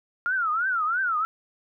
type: tone with vibrato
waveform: sine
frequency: 1381 Hz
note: F6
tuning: 20 cents flat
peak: -22 dBFS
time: 0.26-1.25 s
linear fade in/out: 0 ms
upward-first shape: triangle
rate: 3 Hz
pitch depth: 240 cents each way
effects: none